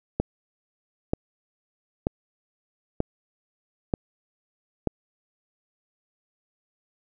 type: click train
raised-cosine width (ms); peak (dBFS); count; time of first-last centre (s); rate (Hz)
2; -9; 6; 0.2-4.873; 1.07
effects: none